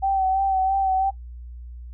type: tone with vibrato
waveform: sine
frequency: 769 Hz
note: G5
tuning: 33 cents flat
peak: -18 dBFS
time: 0.02-1.11 s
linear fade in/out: 20 ms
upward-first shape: sine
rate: 3 Hz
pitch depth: 32 cents each way
effects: noise-tail reverb RT60 0.1 s tail -17 dB re dry + added 60 Hz sine -35 dBFS peak until 1.93 s